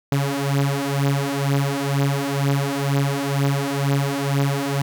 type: beating tone pair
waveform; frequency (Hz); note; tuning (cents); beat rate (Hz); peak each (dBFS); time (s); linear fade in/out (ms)
sawtooth; 138.59 / 140.69; C#3 / C#3; 0 / +26; 2.1; -18; 0.12-4.82; 2
effects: 9-bit